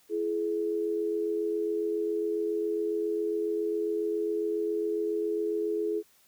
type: tone pair together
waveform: sine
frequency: 335.7 / 423 Hz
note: E4 / G#4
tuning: +32 / +32 cents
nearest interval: major third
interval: 400 cents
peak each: -32 / -28 dBFS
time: 0.09-6.03 s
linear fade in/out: 50 ms
effects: white hiss -63 dBFS RMS until 6.27 s